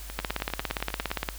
two click trains, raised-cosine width 0.3 ms, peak -11 / -20 dBFS, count 20 / 11, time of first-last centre 0.19-1.288 / 0.1-1.104 s, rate 17.3 / 9.96 Hz, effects added 50 Hz sine -39 dBFS peak until 1.38 s + white hiss -45 dBFS RMS until 1.38 s

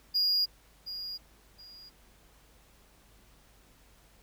triangle tone with echo, 4855 Hz, D#8, 43 cents flat, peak -23 dBFS, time 0.14-0.46 s, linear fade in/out 20 ms, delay 720 ms, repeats 2, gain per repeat -12 dB, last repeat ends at 1.9 s, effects added 50 Hz sine -62 dBFS peak until 4.22 s + pink hiss -62 dBFS RMS until 4.22 s

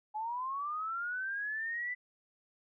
sine linear sweep, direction up, 840 to 2000 Hz, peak -34 dBFS, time 0.14-1.95 s, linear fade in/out 20 ms, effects none

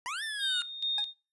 25% pulse linear two-way sweep, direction up then down, 927 to 1809 to 1412 Hz, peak -30 dBFS, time 0.06-0.62 s, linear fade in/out 0 ms, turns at 0.23 s
sine tone with tremolo, 3682 Hz, A#7, 22 cents flat, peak -28 dBFS, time 0.39-1.14 s, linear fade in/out 50 ms, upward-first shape square, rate 2.3 Hz, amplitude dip 70%
25% pulse tone with exponential decay, 830.6 Hz, G#5, in tune, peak -31 dBFS, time 0.98-1.07 s, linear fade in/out 2 ms, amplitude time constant 18 ms
effects noise-tail reverb RT60 0.3 s tail -21 dB re dry + resampled to 24000 Hz

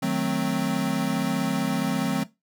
square chord, D# diminished seventh, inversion none, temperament equal, 155.56 / 185 / 220 / 261.6 Hz, D#3 / F#3 / A3 / C4, 0 / 0 / 0 / 0 cents, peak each -32 / -28 / -30 / -28 dBFS, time 0.02-2.24 s, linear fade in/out 10 ms, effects noise-tail reverb RT60 0.2 s tail -17 dB re dry

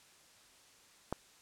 click, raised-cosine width 1 ms, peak -20 dBFS, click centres 1.126 s, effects white hiss -62 dBFS RMS until 1.41 s + low-pass 9000 Hz 12 dB/octave

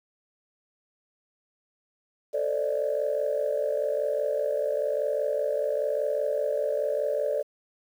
sine tone cluster, 442.7 / 523 / 584 / 629 Hz, A4 / C5 / D5 / D#5, +11 / -1 / -10 / +19 cents, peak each -30 / -32 / -26 / -34 dBFS, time 2.33-7.43 s, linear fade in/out 20 ms, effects tanh soft clip ceiling -16 dBFS + 9-bit

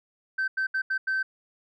sine tone bursts at uneven times, 1546 Hz, G6, 24 cents flat, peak -22 dBFS, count 5, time 0.38-0.48 / 0.57-0.67 / 0.74-0.82 / 0.9-0.98 / 1.07-1.23 s, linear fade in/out 10 ms, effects tanh soft clip ceiling -22 dBFS

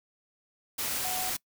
sine tone in noise, 740 Hz, F#5, in tune, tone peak -35 dBFS, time 1.04-1.3 s, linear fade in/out 10 ms, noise white, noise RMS -32 dBFS, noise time 0.78-1.37 s, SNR -6 dB, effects noise-tail reverb RT60 0.1 s tail -23 dB re dry

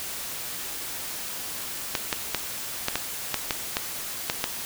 clicks, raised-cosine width 0.2 ms, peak -6 dBFS, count 10, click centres 1.952 / 2.128 / 2.347 / 2.884 / 2.956 / 3.343 / 3.508 / 3.769 / 4.299 / 4.441 s, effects white hiss -34 dBFS RMS until 4.65 s

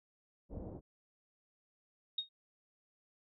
pink low-pass noise, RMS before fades -45 dBFS, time 0.49-0.81 s, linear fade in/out 50 ms, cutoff 620 Hz, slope 24 dB/octave
sine tone with exponential decay, 3729 Hz, A#7, in tune, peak -30 dBFS, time 2.18-2.29 s, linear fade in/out 5 ms, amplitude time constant 23 ms
effects none

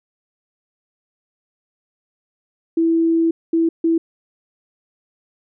sine tone bursts at uneven times, 329.6 Hz, E4, in tune, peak -13 dBFS, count 3, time 2.77-3.31 / 3.53-3.69 / 3.84-3.98 s, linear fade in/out 5 ms, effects none

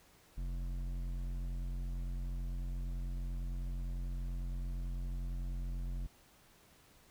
sine tone with hard clipping, 44.47 Hz, F1, 32 cents sharp, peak -38 dBFS, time 0.37-6.07 s, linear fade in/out 10 ms, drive 10 dB, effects pink hiss -64 dBFS RMS until 7.1 s

